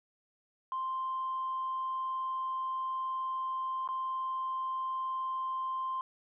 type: tone with dropouts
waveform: sine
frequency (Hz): 1046.5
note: C6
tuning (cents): 0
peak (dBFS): -31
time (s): 0.72-6.01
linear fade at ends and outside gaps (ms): 1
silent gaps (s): 3.876-3.888
effects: tanh soft clip ceiling -28 dBFS